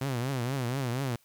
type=tone with vibrato; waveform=sawtooth; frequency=128.2 Hz; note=C3; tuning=35 cents flat; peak=-25 dBFS; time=0.01-1.16 s; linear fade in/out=5 ms; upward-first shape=triangle; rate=4.2 Hz; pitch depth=180 cents each way; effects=white hiss -65 dBFS RMS until 1.24 s